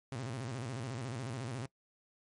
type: tone with vibrato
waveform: sawtooth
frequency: 123.47 Hz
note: B2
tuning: in tune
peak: -34 dBFS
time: 0.12-1.66 s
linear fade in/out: 0 ms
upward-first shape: square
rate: 14 Hz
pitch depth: 150 cents each way
effects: noise-tail reverb RT60 0.1 s tail -20 dB re dry + MP3 48 kbps